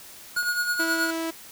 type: tone with tremolo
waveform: square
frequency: 1444 Hz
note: F#6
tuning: 43 cents flat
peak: -22 dBFS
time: 0.36-1.11 s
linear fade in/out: 10 ms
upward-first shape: sine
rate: 9.4 Hz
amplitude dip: 55%
type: clicks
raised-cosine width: 0.5 ms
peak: -30 dBFS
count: 3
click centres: 0.365 / 0.429 / 0.486 s
type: tone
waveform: sawtooth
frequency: 327.3 Hz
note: E4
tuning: 12 cents flat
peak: -23 dBFS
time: 0.79-1.31 s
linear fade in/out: 10 ms
effects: white hiss -45 dBFS RMS until 1.51 s